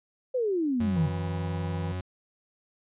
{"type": "exponential sweep", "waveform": "sine", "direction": "down", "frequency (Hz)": [529, 141.3], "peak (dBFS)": -24, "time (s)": [0.34, 1.09], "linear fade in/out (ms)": 10}
{"type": "tone", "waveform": "40% pulse", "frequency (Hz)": 91.1, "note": "F#2", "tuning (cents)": -26, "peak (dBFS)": -30, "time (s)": [0.8, 2.01], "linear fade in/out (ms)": 5}
{"type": "harmonic tone", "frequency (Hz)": 162, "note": "E3", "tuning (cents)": -30, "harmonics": [1, 3, 5, 6], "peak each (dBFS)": [-32, -42, -46, -48], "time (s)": [0.96, 1.92], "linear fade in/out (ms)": 0}
{"effects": ["resampled to 8000 Hz"]}